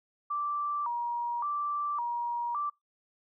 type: tone with vibrato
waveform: sine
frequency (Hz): 1055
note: C6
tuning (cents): +14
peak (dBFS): -29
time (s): 0.3-2.7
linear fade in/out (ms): 10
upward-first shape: square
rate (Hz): 0.89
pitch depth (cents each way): 180
effects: noise-tail reverb RT60 0.2 s tail -25 dB re dry